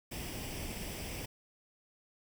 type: noise with comb filter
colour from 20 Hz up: pink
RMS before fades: -41 dBFS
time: 0.11-1.26 s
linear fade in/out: 10 ms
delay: 0.37 ms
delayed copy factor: +0.6
effects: none